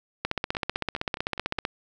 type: two click trains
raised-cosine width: 0.3 ms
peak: -21 / -10 dBFS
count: 6 / 23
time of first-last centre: 0.55-1.585 / 0.25-1.651 s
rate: 4.83 / 15.7 Hz
effects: none